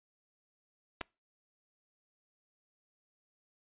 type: clicks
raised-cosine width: 0.3 ms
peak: -26 / -19 dBFS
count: 2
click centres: 1.01 / 1.013 s
effects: noise-tail reverb RT60 0.3 s tail -26 dB re dry + resampled to 8000 Hz